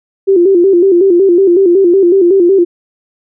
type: tone with vibrato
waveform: sine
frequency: 367.8 Hz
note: F#4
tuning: 10 cents flat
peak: -4 dBFS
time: 0.27-2.65 s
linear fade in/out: 20 ms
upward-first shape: square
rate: 5.4 Hz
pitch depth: 100 cents each way
effects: none